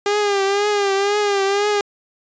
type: tone with vibrato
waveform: sawtooth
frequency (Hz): 403.5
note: G#4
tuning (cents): -50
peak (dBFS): -12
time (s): 0.06-1.81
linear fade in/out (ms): 2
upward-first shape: triangle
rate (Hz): 2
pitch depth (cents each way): 70
effects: resampled to 16000 Hz